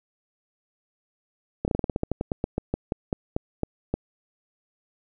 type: slowing click train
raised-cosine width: 2 ms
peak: -11 dBFS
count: 20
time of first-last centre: 1.65-3.94 s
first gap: 29 ms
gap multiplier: 1.14
effects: none